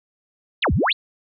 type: exponential two-way sweep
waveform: sine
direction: down then up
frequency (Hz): 4453 to 61.74 to 4453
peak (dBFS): -16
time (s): 0.62-0.93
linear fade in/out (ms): 10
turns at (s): 0.73
effects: none